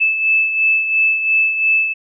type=beating tone pair; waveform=sine; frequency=2622 / 2624.9 Hz; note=E7 / E7; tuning=-10 / -8 cents; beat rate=2.9 Hz; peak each=-13 / -21 dBFS; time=0-1.94 s; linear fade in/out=20 ms; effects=none